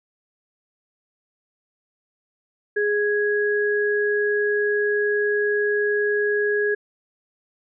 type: tone pair together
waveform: sine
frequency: 415.3 / 1661.2 Hz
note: G#4 / G#6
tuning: 0 / 0 cents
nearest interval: 2 octaves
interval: 2400 cents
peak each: -20 / -23 dBFS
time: 2.76-6.75 s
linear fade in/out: 10 ms
effects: none